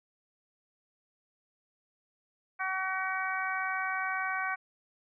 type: harmonic tone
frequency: 378.1 Hz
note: F#4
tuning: 38 cents sharp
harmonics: 2 / 3 / 4 / 5 / 6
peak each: -37 / -36 / -34 / -39 / -38 dBFS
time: 2.59-4.56 s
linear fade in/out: 20 ms
effects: none